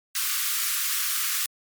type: high-pass noise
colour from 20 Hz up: white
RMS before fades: -26 dBFS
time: 0.15-1.46 s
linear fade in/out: 2 ms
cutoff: 1100 Hz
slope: 96 dB/octave
effects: MP3 96 kbps